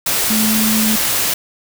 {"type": "tone in noise", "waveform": "sine", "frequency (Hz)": 218.1, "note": "A3", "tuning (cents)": -15, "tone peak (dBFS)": -15, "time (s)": [0.3, 0.96], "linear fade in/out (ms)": 5, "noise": "white", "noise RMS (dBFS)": -17, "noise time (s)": [0.06, 1.34], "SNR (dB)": -1, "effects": []}